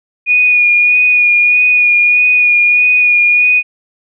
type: tone with vibrato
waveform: sine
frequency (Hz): 2454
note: D#7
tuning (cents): -25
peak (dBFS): -6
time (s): 0.26-3.63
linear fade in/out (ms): 50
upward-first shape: sine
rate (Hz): 1.6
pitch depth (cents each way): 20
effects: none